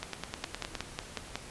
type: two click trains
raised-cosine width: 0.2 ms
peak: -17 / -16 dBFS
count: 8 / 6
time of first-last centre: 0.03-0.752 / 0.44-1.356 s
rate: 9.69 / 5.46 Hz
effects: pink hiss -47 dBFS RMS until 1.5 s + resampled to 24000 Hz